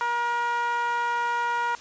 10% pulse tone with band-pass filter, 475.8 Hz, A#4, 35 cents sharp, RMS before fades -26 dBFS, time 0.01-1.75 s, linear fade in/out 0 ms, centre 1100 Hz, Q 4.8, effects white hiss -45 dBFS RMS until 1.8 s + resampled to 16000 Hz

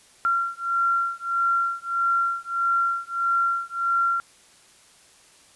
sine beating tone pair, 1372 / 1373.6 Hz, F6 / F6, -31 / -29 cents, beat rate 1.6 Hz, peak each -24 dBFS, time 0.25-4.2 s, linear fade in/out 0 ms, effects white hiss -54 dBFS RMS until 5.55 s + resampled to 24000 Hz

